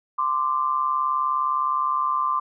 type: tone pair together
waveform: sine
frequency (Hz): 1040 / 1179.5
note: C6 / D6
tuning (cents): -11 / +7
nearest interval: major second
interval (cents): 218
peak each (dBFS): -23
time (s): 0.18-2.4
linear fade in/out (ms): 10
effects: none

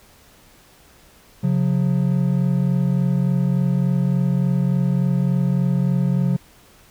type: tone pair together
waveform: triangle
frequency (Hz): 136.55 / 180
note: C#3 / F#3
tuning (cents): -26 / -47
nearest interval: perfect fourth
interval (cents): 479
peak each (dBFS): -17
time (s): 1.43-6.37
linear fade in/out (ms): 10
effects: pink hiss -51 dBFS RMS until 6.9 s

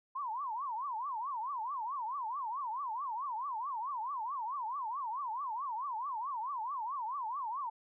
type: tone with vibrato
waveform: sine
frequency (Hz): 1000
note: B5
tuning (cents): +21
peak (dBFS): -35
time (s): 0.15-7.7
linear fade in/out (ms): 10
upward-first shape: triangle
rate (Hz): 4.6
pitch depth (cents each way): 300
effects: none

